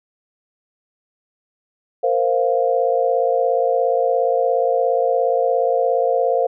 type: chord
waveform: sine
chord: Bb suspended second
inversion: none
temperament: equal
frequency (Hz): 466.2 / 523.3 / 698.5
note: Bb4 / C5 / F5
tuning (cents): 0 / 0 / 0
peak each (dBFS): -20 / -18 / -20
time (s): 2.03-6.47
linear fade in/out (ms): 10
effects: none